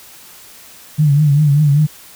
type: tone with vibrato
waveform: sine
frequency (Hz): 146.83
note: D3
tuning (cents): 0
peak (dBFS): -8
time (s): 0.98-1.87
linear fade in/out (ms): 20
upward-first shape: triangle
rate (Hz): 5.1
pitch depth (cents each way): 100
effects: white hiss -40 dBFS RMS until 2.15 s